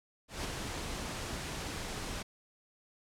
pink noise with ADSR envelope, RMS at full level -36 dBFS, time 0.28-2.23 s, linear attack 160 ms, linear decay 25 ms, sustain -3 dB, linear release 13 ms, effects low-pass 9000 Hz 12 dB/octave

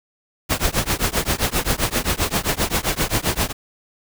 pink noise with tremolo, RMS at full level -17 dBFS, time 0.49-3.53 s, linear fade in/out 20 ms, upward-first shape triangle, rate 7.6 Hz, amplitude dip 100%, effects none

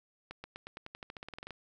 accelerating click train, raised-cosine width 0.3 ms, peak -27 dBFS, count 17, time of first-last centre 0.31-1.507 s, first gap 130 ms, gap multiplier 0.92, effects none

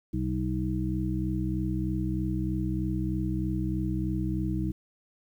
harmonic tone, 63.2 Hz, B1, 41 cents sharp, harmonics 1 / 2 / 3 / 5, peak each -32 / -32 / -32 / -32 dBFS, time 0.13-4.72 s, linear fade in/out 10 ms, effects 10-bit

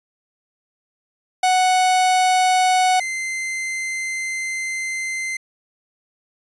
45% pulse tone pair in turn, 740 / 2076 Hz, F#5 / C7, 0 / -14 cents, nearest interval octave + tritone, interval 1786 cents, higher second, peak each -14 / -23 dBFS, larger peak first, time 1.43-3 / 3-5.37 s, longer second, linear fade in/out 5 ms, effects resampled to 24000 Hz

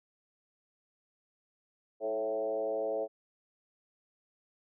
sine tone with frequency modulation, 548 Hz, C#5, 20 cents flat, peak -30 dBFS, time 2-3.08 s, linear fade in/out 50 ms, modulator 112 Hz, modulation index 1.3, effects none

